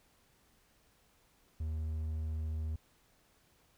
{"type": "tone", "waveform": "triangle", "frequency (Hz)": 78.5, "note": "D#2", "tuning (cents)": 16, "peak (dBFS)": -32, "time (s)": [1.6, 2.76], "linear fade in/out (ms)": 5, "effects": ["pink hiss -69 dBFS RMS until 3.77 s"]}